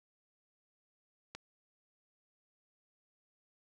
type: click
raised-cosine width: 0.2 ms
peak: -26 dBFS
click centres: 1.35 s
effects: none